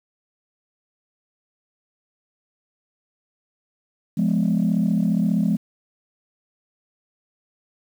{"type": "chord", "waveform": "sine", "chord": "F diminished", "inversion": "none", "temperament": "just", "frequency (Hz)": [174.61, 209.5, 251.4], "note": ["F3", "Ab3", "Cb4"], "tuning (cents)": [0, 15, 31], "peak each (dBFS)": [-20, -19, -24], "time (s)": [4.17, 5.57], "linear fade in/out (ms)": 10, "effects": ["tanh soft clip ceiling -12 dBFS", "8-bit"]}